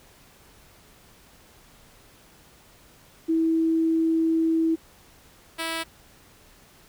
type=tone pair in turn; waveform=sine / 5% pulse; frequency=325.1 / 327.2 Hz; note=E4 / E4; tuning=-24 / -13 cents; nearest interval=unison; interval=11 cents; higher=second; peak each=-19 / -16 dBFS; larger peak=second; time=3.28-4.76 / 5.58-5.84 s; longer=first; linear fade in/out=20 ms; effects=pink hiss -54 dBFS RMS until 6.88 s